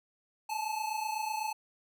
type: tone pair together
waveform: square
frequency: 852 / 880 Hz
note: G#5 / A5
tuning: +44 / 0 cents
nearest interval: minor second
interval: 56 cents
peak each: -36 / -36 dBFS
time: 0.49-1.53 s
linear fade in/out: 10 ms
effects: none